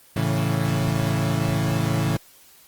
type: chord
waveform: 35% pulse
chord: A major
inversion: none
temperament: equal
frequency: 110 / 138.59 / 164.81 Hz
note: A2 / C#3 / E3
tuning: 0 / 0 / 0 cents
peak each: -23 dBFS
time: 0.16-2.17 s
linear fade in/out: 5 ms
effects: white hiss -52 dBFS RMS until 2.67 s + Opus 24 kbps